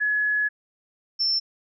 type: tone pair in turn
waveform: sine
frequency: 1695 / 5363 Hz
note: G#6 / E8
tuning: +35 / +29 cents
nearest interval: octave + minor sixth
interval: 1994 cents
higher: second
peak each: -20 dBFS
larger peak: neither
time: 0-0.49 / 1.19-1.4 s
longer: first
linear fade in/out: 20 ms
effects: none